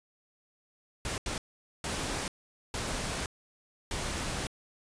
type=noise bursts at uneven times; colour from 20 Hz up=pink; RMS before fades=-34 dBFS; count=5; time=1.05-1.18 / 1.26-1.38 / 1.84-2.28 / 2.74-3.26 / 3.91-4.47 s; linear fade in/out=2 ms; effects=resampled to 22050 Hz